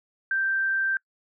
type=tone; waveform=sine; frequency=1568 Hz; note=G6; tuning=in tune; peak=-22 dBFS; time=0.31-0.97 s; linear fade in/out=2 ms; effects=noise-tail reverb RT60 0.1 s tail -25 dB re dry